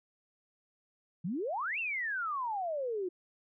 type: exponential two-way sweep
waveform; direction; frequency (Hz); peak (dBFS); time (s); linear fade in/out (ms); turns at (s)
sine; up then down; 155.4 to 2788 to 348.6; -32; 1.24-3.09; 10; 1.79
effects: none